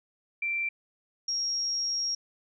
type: tone pair in turn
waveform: sine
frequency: 2351 / 5592 Hz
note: D7 / F8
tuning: +1 / +1 cents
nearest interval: octave + minor third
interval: 1500 cents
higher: second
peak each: -27 dBFS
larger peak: neither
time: 0.42-0.69 / 1.28-2.15 s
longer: second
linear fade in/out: 5 ms
effects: none